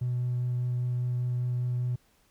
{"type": "tone with vibrato", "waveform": "triangle", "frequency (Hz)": 123.47, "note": "B2", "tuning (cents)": 0, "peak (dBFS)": -23, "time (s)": [0.01, 1.96], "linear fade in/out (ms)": 10, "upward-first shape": "triangle", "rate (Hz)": 5, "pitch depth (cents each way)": 9, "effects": ["tanh soft clip ceiling -23 dBFS", "pink hiss -66 dBFS RMS until 2.3 s"]}